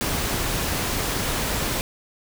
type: noise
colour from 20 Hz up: pink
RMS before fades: -25 dBFS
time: 0.01-1.81 s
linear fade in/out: 0 ms
effects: none